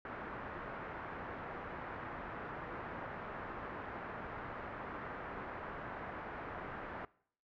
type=low-pass noise; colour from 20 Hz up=white; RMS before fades=-45 dBFS; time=0.05-7.05 s; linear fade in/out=2 ms; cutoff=1600 Hz; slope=24 dB/octave; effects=noise-tail reverb RT60 0.6 s tail -22 dB re dry